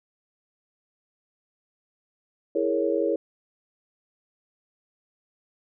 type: chord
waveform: sine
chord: A# half-diminished seventh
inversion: second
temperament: equal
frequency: 329.6 / 415.3 / 466.2 / 554.4 Hz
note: E4 / G#4 / A#4 / C#5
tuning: 0 / 0 / 0 / 0 cents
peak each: -27 dBFS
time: 2.55-3.16 s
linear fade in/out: 5 ms
effects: none